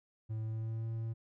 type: tone with pitch glide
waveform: triangle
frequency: 110.1 to 113.13 Hz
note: A2 to A2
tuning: +2 to +49 cents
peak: -33 dBFS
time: 0.29-1.14 s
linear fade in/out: 20 ms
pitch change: +47 cents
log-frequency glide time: 0.4-0.88 s
effects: none